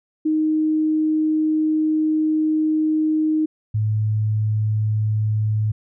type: tone pair in turn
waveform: sine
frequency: 311.1 / 107.48 Hz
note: D#4 / A2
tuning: 0 / -40 cents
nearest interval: octave + tritone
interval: 1840 cents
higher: first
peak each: -16 / -17 dBFS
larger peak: first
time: 0.25-3.46 / 3.74-5.72 s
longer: first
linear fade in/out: 10 ms
effects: none